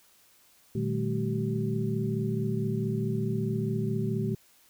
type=tone cluster; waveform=sine; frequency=117.3 / 151.8 / 191.3 / 215.9 / 382.8 Hz; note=A#2 / D#3 / G3 / A3 / G4; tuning=+11 / -42 / -42 / -33 / -41 cents; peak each=-31 / -33 / -36 / -32 / -34 dBFS; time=0.75-4.35 s; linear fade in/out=5 ms; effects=white hiss -61 dBFS RMS until 4.69 s